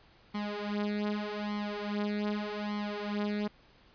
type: tone with flanger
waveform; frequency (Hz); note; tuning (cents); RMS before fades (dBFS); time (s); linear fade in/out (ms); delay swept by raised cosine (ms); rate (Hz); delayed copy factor
sawtooth; 207.7; G#3; 0; -34; 0.34-3.48; 10; 0.93 to 5.33; 0.83; +0.9
effects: pink hiss -61 dBFS RMS until 3.94 s + resampled to 11025 Hz